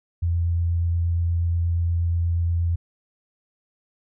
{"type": "tone with vibrato", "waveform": "sine", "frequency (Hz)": 85.1, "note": "F2", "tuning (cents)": -44, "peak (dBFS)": -19, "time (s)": [0.22, 2.76], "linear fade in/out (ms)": 10, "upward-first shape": "triangle", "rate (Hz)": 8.4, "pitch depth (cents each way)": 12, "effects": []}